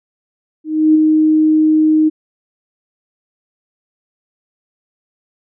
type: tone with ADSR envelope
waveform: sine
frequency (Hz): 311.1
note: D#4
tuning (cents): 0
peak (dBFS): -5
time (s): 0.64-2.1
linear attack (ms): 310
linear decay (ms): 10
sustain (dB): -3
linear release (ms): 23
effects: none